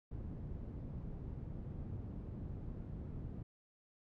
white low-pass noise, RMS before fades -45 dBFS, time 0.11-3.43 s, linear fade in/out 5 ms, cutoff 140 Hz, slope 12 dB/octave, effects none

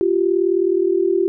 sine tone pair together, 347.8 / 387 Hz, F4 / G4, -7 / -22 cents, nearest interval major second, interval 185 cents, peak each -17 dBFS, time 0.01-1.28 s, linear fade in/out 0 ms, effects none

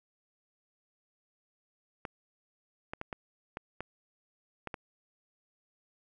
clicks, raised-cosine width 0.5 ms, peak -22 dBFS, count 8, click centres 2.052 / 2.935 / 3.014 / 3.128 / 3.571 / 3.806 / 4.673 / 4.742 s, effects none

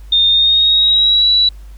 sine tone with pitch glide, 3646 to 3930 Hz, A#7 to B7, -39 to -9 cents, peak -8 dBFS, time 0.12-1.49 s, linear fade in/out 5 ms, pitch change +130 cents, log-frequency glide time 0.29-1.3 s, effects added 50 Hz sine -31 dBFS peak until 1.77 s + pink hiss -51 dBFS RMS until 1.77 s

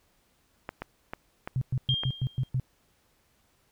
clicks, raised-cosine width 0.5 ms, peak -19 dBFS, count 5, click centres 0.691 / 0.82 / 1.135 / 1.475 / 2.035 s
sine tone bursts, 129.2 Hz, C3, 21 cents flat, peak -24 dBFS, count 7, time 1.56-2.598 s, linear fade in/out 0 ms, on 54 ms, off 110 ms
sine tone with exponential decay, 3208 Hz, G7, 39 cents sharp, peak -23 dBFS, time 1.89-2.49 s, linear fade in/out 1 ms, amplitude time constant 130 ms
effects pink hiss -68 dBFS RMS until 3.71 s

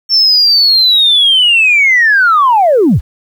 sine linear sweep, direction down, 5440 to 38.89 Hz, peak -4 dBFS, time 0.09-3.01 s, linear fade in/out 50 ms, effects tanh soft clip ceiling -1 dBFS + 7-bit

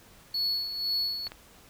triangle tone with tremolo, 4395 Hz, C#8, 16 cents flat, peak -24 dBFS, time 0.34-1.28 s, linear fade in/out 5 ms, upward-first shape sine, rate 2 Hz, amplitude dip 60%
clicks, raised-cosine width 0.3 ms, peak -25 dBFS, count 2, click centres 1.269 / 1.319 s
effects pink hiss -55 dBFS RMS until 1.69 s

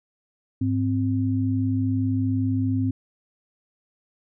sine tone pair together, 103.66 / 261.2 Hz, G#2 / C4, -3 / -3 cents, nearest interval octave + major third, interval 1600 cents, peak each -23 dBFS, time 0.61-2.91 s, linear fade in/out 5 ms, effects none

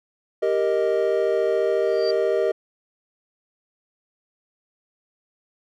triangle chord, Eb major, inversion first, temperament equal, 392 / 466.2 / 622.3 Hz, G4 / Bb4 / Eb5, 0 / 0 / 0 cents, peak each -21 dBFS, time 0.42-2.52 s, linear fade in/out 10 ms
sine tone with exponential growth, 4659 Hz, D8, 15 cents flat, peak -26 dBFS, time 1.81-2.11 s, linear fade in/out 5 ms, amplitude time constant 64 ms
effects none

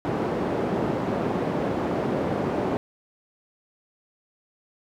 white band-pass noise, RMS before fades -26 dBFS, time 0.05-2.77 s, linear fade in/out 0 ms, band 130 to 520 Hz, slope 12 dB/octave, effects none

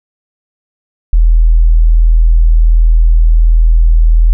sine tone, 40.68 Hz, E1, 22 cents flat, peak -3 dBFS, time 1.13-4.33 s, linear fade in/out 0 ms, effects none

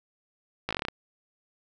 slowing click train, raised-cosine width 0.3 ms, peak -13 dBFS, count 9, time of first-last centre 0.69-0.884 s, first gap 17 ms, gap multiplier 1.1, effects none

